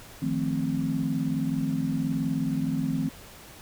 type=chord; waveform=sine; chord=F dominant seventh; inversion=third; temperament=equal; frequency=155.56 / 174.61 / 220 / 261.6 Hz; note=Eb3 / F3 / A3 / C4; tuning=0 / 0 / 0 / 0 cents; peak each=-30 / -32 / -32 / -28 dBFS; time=0.22-3.09 s; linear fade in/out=5 ms; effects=pink hiss -47 dBFS RMS until 3.61 s